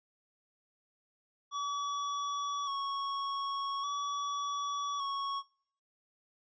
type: tone with vibrato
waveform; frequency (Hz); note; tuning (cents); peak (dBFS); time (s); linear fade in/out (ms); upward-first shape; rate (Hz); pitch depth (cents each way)
square; 1124; C#6; +24; -34; 1.51-5.43; 50; square; 0.43; 26
effects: noise-tail reverb RT60 0.6 s tail -23 dB re dry + resampled to 16000 Hz

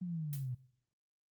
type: exponential sweep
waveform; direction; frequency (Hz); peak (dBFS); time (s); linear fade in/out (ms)
sine; down; 184.8 to 121.7; -36; 0.01-0.55; 10
type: noise with exponential decay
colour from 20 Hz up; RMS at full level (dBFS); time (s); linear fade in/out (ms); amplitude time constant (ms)
blue; -43; 0.33-0.51; 0; 38
effects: noise-tail reverb RT60 0.6 s tail -19 dB re dry + Opus 24 kbps

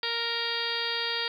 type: harmonic tone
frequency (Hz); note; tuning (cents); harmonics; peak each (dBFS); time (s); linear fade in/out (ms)
466.2; A#4; 0; 1 / 2 / 3 / 4 / 5 / 6 / 7 / 8 / 9 / 10; -38 / -39 / -38 / -35 / -40 / -39 / -36 / -35 / -40 / -34; 0.03-1.28; 2
effects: 10-bit

